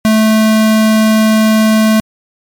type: tone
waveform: square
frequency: 218.2 Hz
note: A3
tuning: 14 cents flat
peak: -7 dBFS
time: 0.05-2 s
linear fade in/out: 0 ms
effects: MP3 96 kbps